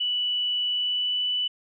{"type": "tone with pitch glide", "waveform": "sine", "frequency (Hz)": [2960, 2979], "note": ["F#7", "F#7"], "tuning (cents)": [0, 11], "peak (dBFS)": -23, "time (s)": [0, 1.48], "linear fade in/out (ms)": 10, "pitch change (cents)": 11, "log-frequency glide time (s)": [0.67, 1.28], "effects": []}